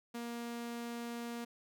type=tone; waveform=sawtooth; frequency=235.9 Hz; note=A#3; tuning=21 cents sharp; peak=-36 dBFS; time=0.14-1.45 s; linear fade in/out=10 ms; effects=none